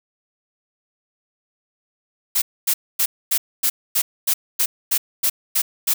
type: noise bursts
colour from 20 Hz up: blue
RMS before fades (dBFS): -18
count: 12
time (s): 2.35-5.94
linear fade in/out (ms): 10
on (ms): 70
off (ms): 250
effects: none